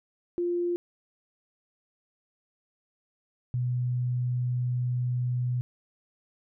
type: tone pair in turn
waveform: sine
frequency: 349.2 / 123.89 Hz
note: F4 / B2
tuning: 0 / +6 cents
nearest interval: octave + tritone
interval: 1794 cents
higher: first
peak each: -25 dBFS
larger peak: neither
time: 0.38-0.76 / 3.54-5.61 s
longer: second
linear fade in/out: 0 ms
effects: none